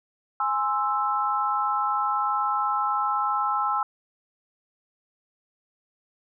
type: chord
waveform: sine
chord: Ab augmented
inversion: none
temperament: equal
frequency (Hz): 830.6 / 1046.5 / 1318.5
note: Ab5 / C6 / E6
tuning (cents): 0 / 0 / 0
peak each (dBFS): -27 / -28 / -25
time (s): 0.4-3.83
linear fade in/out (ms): 2
effects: none